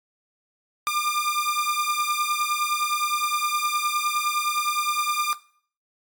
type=beating tone pair; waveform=sawtooth; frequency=1196 / 1205.7 Hz; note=D6 / D6; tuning=+31 / +45 cents; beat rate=9.7 Hz; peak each=-22 dBFS; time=0.87-5.33 s; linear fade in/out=0 ms; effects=noise-tail reverb RT60 0.5 s tail -17 dB re dry + AAC 64 kbps